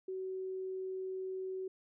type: tone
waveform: sine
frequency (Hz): 376.6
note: F#4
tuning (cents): +31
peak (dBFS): -37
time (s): 0.08-1.68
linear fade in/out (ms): 5
effects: none